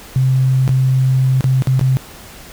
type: tone with dropouts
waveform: sine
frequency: 130.81 Hz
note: C3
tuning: in tune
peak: -10 dBFS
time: 0.16-1.97 s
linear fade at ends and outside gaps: 0 ms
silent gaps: 0.678-0.692 / 1.408-1.442 / 1.622-1.672 / 1.794-1.812 s
effects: pink hiss -37 dBFS RMS until 2.52 s